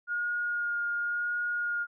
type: tone with vibrato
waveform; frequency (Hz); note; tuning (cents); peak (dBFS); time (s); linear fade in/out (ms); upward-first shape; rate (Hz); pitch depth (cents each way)
sine; 1427; F6; +37; -28; 0.07-1.87; 50; sine; 0.93; 12
effects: none